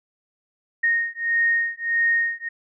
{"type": "beating tone pair", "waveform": "sine", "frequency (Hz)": [1855, 1856.6], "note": ["A#6", "A#6"], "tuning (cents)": [-9, -7], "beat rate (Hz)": 1.6, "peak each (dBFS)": -22, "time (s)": [0.83, 2.49], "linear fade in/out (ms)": 10, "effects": []}